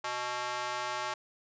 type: tone with high-pass filter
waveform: square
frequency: 123.47 Hz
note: B2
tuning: in tune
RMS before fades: -35 dBFS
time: 0.04-1.14 s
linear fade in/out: 5 ms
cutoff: 910 Hz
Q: 1.5
effects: resampled to 16000 Hz